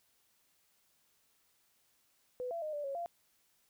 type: tone with pitch steps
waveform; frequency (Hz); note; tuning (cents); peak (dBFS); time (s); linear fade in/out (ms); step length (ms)
sine; 499.7 / 675 / 615 / 586 / 551 / 688; B4 / E5 / D#5 / D5 / C#5 / F5; +20 / +41 / -20 / -4 / -11 / -26; -36; 2.4-3.06; 0; 110
effects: white hiss -73 dBFS RMS until 3.69 s